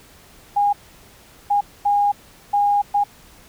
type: tone bursts at uneven times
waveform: sine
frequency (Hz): 816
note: G#5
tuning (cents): -31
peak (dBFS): -14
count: 5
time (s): 0.56-0.73 / 1.5-1.61 / 1.85-2.12 / 2.53-2.82 / 2.94-3.04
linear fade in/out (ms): 10
effects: pink hiss -48 dBFS RMS until 3.48 s